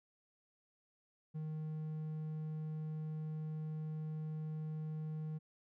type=tone; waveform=triangle; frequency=155.56 Hz; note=D#3; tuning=in tune; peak=-37 dBFS; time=1.34-5.39 s; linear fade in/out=20 ms; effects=none